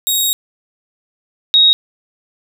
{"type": "tone pair in turn", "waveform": ["15% pulse", "sine"], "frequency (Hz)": [3773, 3773], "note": ["A#7", "A#7"], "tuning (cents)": [20, 20], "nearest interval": "unison", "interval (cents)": 0, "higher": "neither", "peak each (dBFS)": -6, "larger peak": "neither", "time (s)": [[0.07, 0.33], [1.54, 1.73]], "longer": "first", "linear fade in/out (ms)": 0, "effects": []}